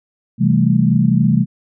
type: chord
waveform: sine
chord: A minor seventh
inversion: first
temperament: equal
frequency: 130.81 / 164.81 / 196 / 220 Hz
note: C3 / E3 / G3 / A3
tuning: 0 / 0 / 0 / 0 cents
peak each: -16 dBFS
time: 0.38-1.46 s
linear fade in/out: 50 ms
effects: none